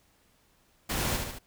pink noise with echo, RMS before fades -31 dBFS, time 0.89-1.17 s, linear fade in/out 10 ms, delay 73 ms, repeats 3, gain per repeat -4 dB, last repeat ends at 1.389 s, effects pink hiss -66 dBFS RMS until 1.46 s

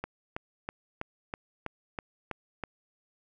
click train, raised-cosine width 0.5 ms, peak -19 dBFS, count 9, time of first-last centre 0.04-2.637 s, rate 3.08 Hz, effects none

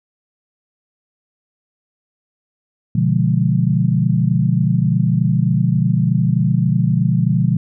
sine chord, B diminished seventh, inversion none, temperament equal, 123.47 / 146.83 / 174.61 / 207.7 Hz, B2 / D3 / F3 / Ab3, 0 / 0 / 0 / 0 cents, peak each -17 / -18 / -17 / -22 dBFS, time 2.95-7.57 s, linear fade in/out 5 ms, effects none

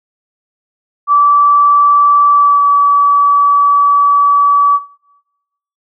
sine tone with pitch glide, 1158 to 1146 Hz, D6 to D6, -25 to -43 cents, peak -5 dBFS, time 1.07-4.8 s, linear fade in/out 50 ms, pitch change -18 cents, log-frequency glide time 2.3-2.67 s, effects noise-tail reverb RT60 1.0 s tail -22 dB re dry

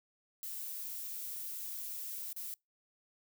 violet noise with dropouts, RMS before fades -42 dBFS, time 0.43-2.54 s, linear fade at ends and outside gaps 0 ms, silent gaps 2.328-2.364 s, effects noise-tail reverb RT60 0.2 s tail -26 dB re dry

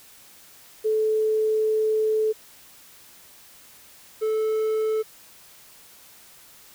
sine / triangle tone pair in turn, 434.6 / 436.4 Hz, A4 / A4, -21 / -14 cents, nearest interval unison, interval 7 cents, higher second, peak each -19 dBFS, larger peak neither, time 0.84-2.33 / 4.21-5.03 s, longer first, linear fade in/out 20 ms, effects white hiss -50 dBFS RMS until 6.74 s

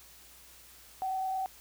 sine tone with frequency modulation, 760 Hz, F#5, 46 cents sharp, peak -30 dBFS, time 1.02-1.46 s, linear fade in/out 0 ms, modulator 29.2 Hz, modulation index 0.47, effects added 60 Hz sine -64 dBFS peak until 1.6 s + white hiss -55 dBFS RMS until 1.6 s

